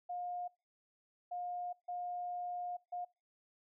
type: tone bursts at uneven times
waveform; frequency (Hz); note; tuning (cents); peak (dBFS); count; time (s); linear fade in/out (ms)
sine; 712; F5; +33; -38; 4; 0.09-0.48 / 1.31-1.73 / 1.88-2.77 / 2.92-3.05; 10
effects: noise-tail reverb RT60 0.3 s tail -25 dB re dry